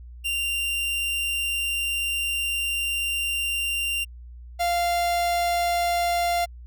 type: tone pair in turn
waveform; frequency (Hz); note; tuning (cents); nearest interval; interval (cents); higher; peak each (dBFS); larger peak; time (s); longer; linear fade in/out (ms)
45% pulse; 2779 / 694.8; F7 / F5; -9 / -9; 2 octaves; 2400; first; -24 / -21; second; 0.24-4.05 / 4.59-6.46; first; 20
effects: added 60 Hz sine -39 dBFS peak until 6.66 s